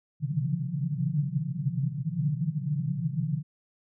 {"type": "band-pass noise", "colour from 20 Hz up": "white", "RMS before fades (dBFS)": -29, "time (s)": [0.2, 3.43], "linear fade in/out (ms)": 50, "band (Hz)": [130, 170], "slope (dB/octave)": 96, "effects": []}